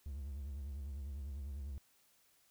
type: tone with vibrato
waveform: triangle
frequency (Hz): 69.7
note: C#2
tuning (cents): +10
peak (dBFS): -39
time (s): 0.06-1.78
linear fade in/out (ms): 0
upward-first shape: sine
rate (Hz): 10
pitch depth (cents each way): 120
effects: white hiss -71 dBFS RMS until 2.5 s